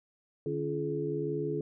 sine tone cluster, 148.9 / 277.3 / 342.7 / 424.3 Hz, D3 / C#4 / F4 / G#4, +24 / +1 / -33 / +37 cents, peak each -36 / -39 / -36 / -33 dBFS, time 0.46-1.61 s, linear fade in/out 2 ms, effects none

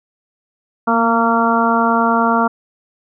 harmonic tone with a mistuned harmonic, 229.7 Hz, A#3, 25 cents flat, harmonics 1 / 2 / 3 / 4 / 5 / 6, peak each -17 / -22 / -19 / -18 / -19 / -19 dBFS, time 0.87-2.48 s, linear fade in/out 10 ms, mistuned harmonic 1, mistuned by +21 cents, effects none

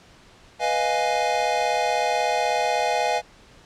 square chord, F half-diminished seventh, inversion second, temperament equal, 493.9 / 622.3 / 698.5 / 830.6 Hz, Cb5 / Eb5 / F5 / Ab5, 0 / 0 / 0 / 0 cents, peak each -29 / -28 / -26 / -25 dBFS, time 0.59-3.22 s, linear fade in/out 50 ms, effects pink hiss -51 dBFS RMS until 3.65 s + low-pass 6000 Hz 12 dB/octave

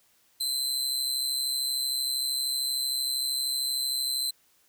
sawtooth tone with amplitude modulation, 4072 Hz, C8, 48 cents flat, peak -21 dBFS, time 0.4-4.31 s, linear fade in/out 10 ms, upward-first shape sine, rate 133 Hz, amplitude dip 65%, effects white hiss -65 dBFS RMS until 4.68 s

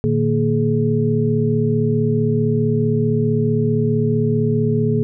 sine tone cluster, 114.9 / 150.3 / 230.3 / 422.6 Hz, A#2 / D3 / A#3 / G#4, -25 / +40 / -21 / +30 cents, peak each -20 dBFS, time 0.04-5.03 s, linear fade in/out 0 ms, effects none

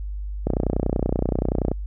click train, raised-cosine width 2 ms, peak -8 dBFS, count 39, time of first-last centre 0.47-1.716 s, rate 30.5 Hz, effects added 50 Hz sine -27 dBFS peak until 1.86 s

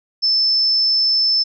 sine tone, 5274 Hz, E8, in tune, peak -13 dBFS, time 0.22-1.44 s, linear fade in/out 20 ms, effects none

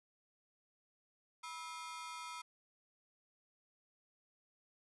sawtooth ring-modulated tone, 1141 Hz, C#6, 50 cents sharp, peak -38 dBFS, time 1.43-2.42 s, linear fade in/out 10 ms, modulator 165 Hz, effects resampled to 24000 Hz

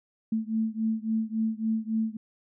sine beating tone pair, 220 / 223.6 Hz, A3 / A3, 0 / +28 cents, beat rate 3.6 Hz, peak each -28 / -29 dBFS, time 0.32-2.17 s, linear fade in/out 5 ms, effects none

